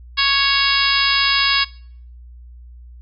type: harmonic tone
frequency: 554.4 Hz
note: C#5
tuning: in tune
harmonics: 2 / 3 / 4 / 5 / 6 / 7 / 8 / 9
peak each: -22 / -22 / -22 / -22 / -22 / -22 / -22 / -22 dBFS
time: 0.17-1.65 s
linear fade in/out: 20 ms
effects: noise-tail reverb RT60 0.6 s tail -23 dB re dry + added 60 Hz sine -37 dBFS peak until 3.01 s